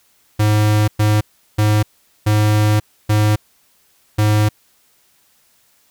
square tone bursts at uneven times, 106 Hz, G#2, 36 cents sharp, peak -12 dBFS, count 6, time 0.39-0.88 / 0.99-1.21 / 1.58-1.83 / 2.26-2.8 / 3.09-3.36 / 4.18-4.49 s, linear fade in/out 10 ms, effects white hiss -57 dBFS RMS until 5.9 s

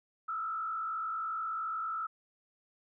sine tone with frequency modulation, 1315 Hz, E6, 5 cents flat, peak -33 dBFS, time 0.28-2.07 s, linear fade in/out 10 ms, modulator 51.4 Hz, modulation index 0.87, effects none

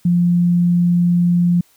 sine tone, 174.61 Hz, F3, in tune, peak -11 dBFS, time 0.05-1.61 s, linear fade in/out 5 ms, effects white hiss -55 dBFS RMS until 1.76 s

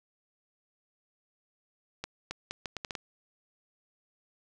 accelerating click train, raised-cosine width 0.2 ms, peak -18 dBFS, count 8, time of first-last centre 2.04-2.952 s, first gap 270 ms, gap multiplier 0.74, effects none

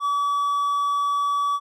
triangle tone, 1144 Hz, D6, 46 cents flat, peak -18 dBFS, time 0-1.6 s, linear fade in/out 50 ms, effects none

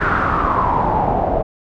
pink noise with low-pass filter sweep, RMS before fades -17 dBFS, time 0-1.43 s, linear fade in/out 20 ms, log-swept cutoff 1500 to 650 Hz, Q 6, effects none

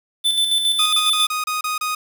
square tone with tremolo, 3520 Hz, A7, in tune, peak -15 dBFS, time 0.24-1.27 s, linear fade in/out 20 ms, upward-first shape square, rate 7.3 Hz, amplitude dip 45%
sawtooth tone bursts, 1244.5 Hz, D#6, in tune, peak -17 dBFS, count 7, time 0.79-1.95 s, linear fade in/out 5 ms, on 140 ms, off 30 ms
effects 7-bit

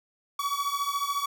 45% pulse beating tone pair, 1128 / 1142 Hz, C#6 / D6, +30 / -49 cents, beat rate 14 Hz, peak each -30 dBFS, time 0.39-1.26 s, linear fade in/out 5 ms, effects none

